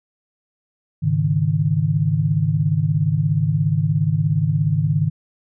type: chord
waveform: sine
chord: Ab suspended fourth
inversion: none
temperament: equal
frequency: 103.83 / 138.59 / 155.56 Hz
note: Ab2 / Db3 / Eb3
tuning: 0 / 0 / 0 cents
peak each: -22 / -21 / -18 dBFS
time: 1.02-5.1 s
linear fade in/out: 20 ms
effects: none